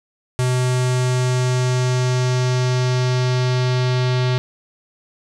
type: tone with low-pass filter sweep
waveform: square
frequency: 126.4 Hz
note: B2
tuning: 41 cents sharp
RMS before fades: -18 dBFS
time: 0.39-4.38 s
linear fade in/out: 0 ms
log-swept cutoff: 8800 to 4200 Hz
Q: 1.9
effects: none